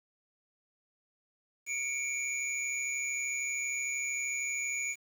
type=tone cluster; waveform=sine; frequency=2241 / 2374 / 6830 Hz; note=C#7 / D7 / G#8; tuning=+18 / +18 / +48 cents; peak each=-37 / -35 / -35 dBFS; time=1.66-4.96 s; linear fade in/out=50 ms; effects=tanh soft clip ceiling -23 dBFS + 9-bit